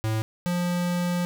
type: tone pair in turn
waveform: square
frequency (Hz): 110 / 176.29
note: A2 / F3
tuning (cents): 0 / +17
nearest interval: minor sixth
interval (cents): 817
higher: second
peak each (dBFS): -24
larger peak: neither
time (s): 0.04-0.22 / 0.46-1.25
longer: second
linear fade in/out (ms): 0
effects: none